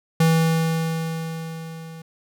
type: tone with level ramp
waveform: square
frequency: 162.8 Hz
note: E3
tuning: 21 cents flat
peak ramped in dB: -14 to -37 dBFS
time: 0.2-2.02 s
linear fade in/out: 5 ms
effects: none